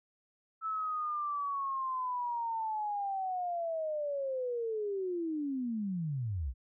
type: linear sweep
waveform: sine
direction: down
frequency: 1317 to 55 Hz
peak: -32 dBFS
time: 0.61-6.54 s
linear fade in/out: 50 ms
effects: none